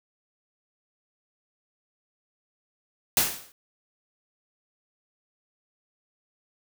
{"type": "noise with exponential decay", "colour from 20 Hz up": "white", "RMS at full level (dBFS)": -18, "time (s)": [3.17, 3.52], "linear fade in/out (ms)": 1, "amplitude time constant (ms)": 76, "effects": []}